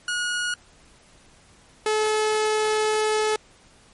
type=tone pair in turn; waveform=sawtooth; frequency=1448 / 430.5 Hz; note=F#6 / A4; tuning=-38 / -38 cents; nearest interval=octave + major sixth; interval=2100 cents; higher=first; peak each=-20 / -16 dBFS; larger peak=second; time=0.08-0.54 / 1.86-3.36 s; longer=second; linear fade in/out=2 ms; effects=pink hiss -54 dBFS RMS until 3.93 s + MP3 48 kbps